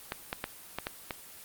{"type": "clicks", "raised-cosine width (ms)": 0.3, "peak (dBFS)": -16, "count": 6, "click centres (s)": [0.121, 0.329, 0.441, 0.786, 0.869, 1.108], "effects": ["white hiss -49 dBFS RMS until 1.44 s", "Opus 24 kbps"]}